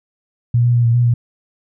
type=tone with pitch steps; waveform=sine; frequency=119.6 / 121 / 119.8 / 116.7 / 121.4 / 119.2 Hz; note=A#2 / B2 / A#2 / A#2 / B2 / A#2; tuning=+45 / -35 / +48 / +2 / -29 / +39 cents; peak=-10 dBFS; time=0.54-1.14 s; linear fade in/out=5 ms; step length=100 ms; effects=none